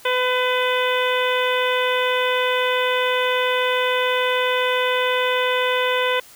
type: harmonic tone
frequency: 503 Hz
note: B4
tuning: 32 cents sharp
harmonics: 1 / 2 / 3 / 4 / 5 / 6 / 7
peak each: -21 / -24 / -26 / -27 / -28 / -29 / -29 dBFS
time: 0.05-6.2 s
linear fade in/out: 5 ms
effects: white hiss -46 dBFS RMS until 6.35 s